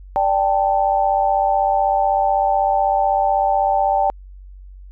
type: chord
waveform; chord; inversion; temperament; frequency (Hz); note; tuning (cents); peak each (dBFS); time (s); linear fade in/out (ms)
sine; D suspended fourth; none; equal; 587.3 / 784 / 880; D5 / G5 / A5; 0 / 0 / 0; -21 / -16 / -21; 0.16-4.1; 0
effects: added 47 Hz sine -36 dBFS peak until 4.91 s